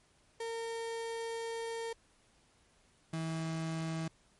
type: tone pair in turn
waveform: 35% pulse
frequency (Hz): 458 / 161.93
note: A#4 / E3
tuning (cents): -31 / -31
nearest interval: octave + tritone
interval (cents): 1800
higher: first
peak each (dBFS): -35 / -33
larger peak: second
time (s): 0.4-1.93 / 3.13-4.08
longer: first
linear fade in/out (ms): 5
effects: pink hiss -68 dBFS RMS until 4.39 s + MP3 48 kbps